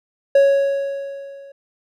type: tone with level ramp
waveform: triangle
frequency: 554.4 Hz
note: C#5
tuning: in tune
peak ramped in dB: -6 to -36 dBFS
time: 0.35-1.52 s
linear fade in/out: 5 ms
effects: none